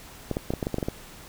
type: clicks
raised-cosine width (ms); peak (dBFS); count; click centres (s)
2; -13; 10; 0.313 / 0.369 / 0.505 / 0.537 / 0.628 / 0.669 / 0.743 / 0.784 / 0.828 / 0.885
effects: pink hiss -46 dBFS RMS until 1.28 s